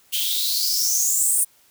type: noise with high-pass filter sweep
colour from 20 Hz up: blue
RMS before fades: -21 dBFS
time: 0.12-1.45 s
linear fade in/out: 20 ms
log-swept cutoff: 3000 to 9400 Hz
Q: 8.4
effects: white hiss -57 dBFS RMS until 1.7 s